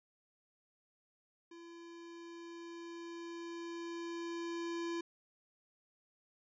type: tone with level ramp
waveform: square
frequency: 338.6 Hz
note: E4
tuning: 46 cents sharp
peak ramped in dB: -52 to -37 dBFS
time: 1.51-5.01 s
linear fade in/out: 5 ms
effects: resampled to 16000 Hz